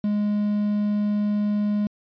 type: tone with quantisation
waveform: triangle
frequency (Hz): 207.7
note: G#3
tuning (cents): 0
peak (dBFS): -18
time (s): 0.04-1.87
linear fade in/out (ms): 2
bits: 7
effects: resampled to 11025 Hz